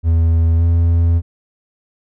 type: tone with pitch glide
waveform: triangle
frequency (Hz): 82.41 to 84.29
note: E2 to E2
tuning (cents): 0 to +39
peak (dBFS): -8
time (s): 0.03-1.22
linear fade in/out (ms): 50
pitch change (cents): +39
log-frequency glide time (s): 0.57-0.62
effects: none